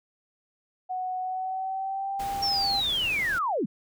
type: tone with pitch glide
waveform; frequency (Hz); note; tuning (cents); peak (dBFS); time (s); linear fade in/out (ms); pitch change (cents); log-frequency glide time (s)
sine; 740 to 793.1; F#5 to G5; 0 to +20; -28; 0.89-2.81; 20; +120; 1.2-2.27
type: noise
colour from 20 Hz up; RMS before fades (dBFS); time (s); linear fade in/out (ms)
pink; -40; 2.19-3.39; 10
type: linear sweep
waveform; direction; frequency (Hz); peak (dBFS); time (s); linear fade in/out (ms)
sine; down; 5560 to 156.7; -24; 2.42-3.66; 10
effects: none